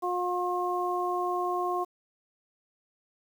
harmonic tone, 357.9 Hz, F4, 42 cents sharp, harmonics 1 / 2 / 3, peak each -31 / -31 / -31 dBFS, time 0.02-1.85 s, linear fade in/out 20 ms, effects 9-bit

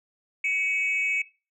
sine tone pair together, 2243 / 2577 Hz, C#7 / E7, +20 / -40 cents, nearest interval major second, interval 240 cents, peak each -23 / -27 dBFS, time 0.44-1.22 s, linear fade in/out 5 ms, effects noise-tail reverb RT60 0.3 s tail -18 dB re dry + tanh soft clip ceiling -18 dBFS

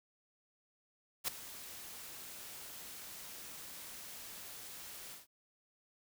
white noise with ADSR envelope, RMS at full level -33 dBFS, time 1.24-5.27 s, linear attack 40 ms, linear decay 6 ms, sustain -16 dB, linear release 150 ms, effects none

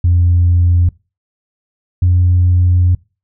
sine tone pair in turn, 87.31 / 89.3 Hz, F2 / F2, 0 / +39 cents, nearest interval unison, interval 39 cents, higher second, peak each -6 dBFS, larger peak neither, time 0.04-0.89 / 2.02-2.95 s, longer second, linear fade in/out 5 ms, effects noise-tail reverb RT60 0.3 s tail -24 dB re dry + tanh soft clip ceiling -4 dBFS

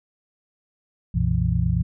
sine tone cluster, 65.7 / 94.3 / 122.8 / 168.8 Hz, C2 / F#2 / B2 / E3, +8 / +33 / -9 / +41 cents, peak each -24 dBFS, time 1.14-1.83 s, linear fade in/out 10 ms, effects none

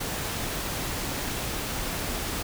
pink noise, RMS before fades -31 dBFS, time 0-2.43 s, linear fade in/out 10 ms, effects none

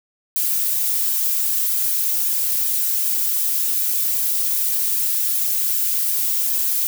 violet noise with flanger, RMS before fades -20 dBFS, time 0.36-6.87 s, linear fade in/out 0 ms, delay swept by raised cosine 1.4 to 3.6 ms, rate 2.6 Hz, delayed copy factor -0.65, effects none

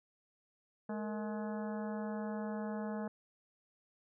harmonic tone with a mistuned harmonic, 211.9 Hz, G#3, 35 cents sharp, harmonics 1 / 2 / 3 / 4 / 5 / 6 / 7 / 8, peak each -38 / -45 / -45 / -48 / -53 / -56 / -55 / -57 dBFS, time 0.89-3.08 s, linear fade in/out 5 ms, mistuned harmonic 2, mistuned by +140 cents, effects none

